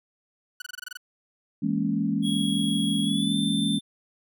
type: tone bursts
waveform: sawtooth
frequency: 1480 Hz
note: F#6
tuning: in tune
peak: -30 dBFS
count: 9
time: 0.6-0.972 s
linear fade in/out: 5 ms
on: 20 ms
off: 24 ms
type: chord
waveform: sine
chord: A# half-diminished seventh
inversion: second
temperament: equal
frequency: 164.81 / 207.7 / 233.1 / 277.2 Hz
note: E3 / G#3 / A#3 / C#4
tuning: 0 / 0 / 0 / 0 cents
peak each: -30 / -26 / -30 / -28 dBFS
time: 1.62-3.79 s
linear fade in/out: 10 ms
type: tone with pitch glide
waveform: square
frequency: 3322 to 3560 Hz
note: G#7 to A7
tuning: 0 to +20 cents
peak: -29 dBFS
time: 2.22-3.81 s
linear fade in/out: 50 ms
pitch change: +120 cents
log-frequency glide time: 3.02-3.35 s
effects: none